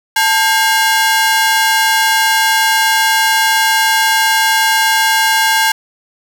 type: ring-modulated tone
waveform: sawtooth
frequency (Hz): 1244.5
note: D#6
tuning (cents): 0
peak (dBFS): -3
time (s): 0.16-5.72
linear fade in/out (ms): 5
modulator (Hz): 358
effects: none